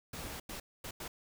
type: noise bursts at uneven times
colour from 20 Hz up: pink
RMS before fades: -43 dBFS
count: 4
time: 0.13-0.4 / 0.49-0.6 / 0.84-0.91 / 1-1.08 s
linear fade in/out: 5 ms
effects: none